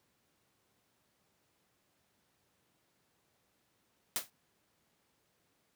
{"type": "noise with exponential decay", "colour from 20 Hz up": "white", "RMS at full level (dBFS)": -30, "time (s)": [4.16, 4.3], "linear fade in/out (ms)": 0, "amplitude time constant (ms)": 29, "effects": ["pink hiss -75 dBFS RMS until 5.75 s", "high-pass 100 Hz 12 dB/octave"]}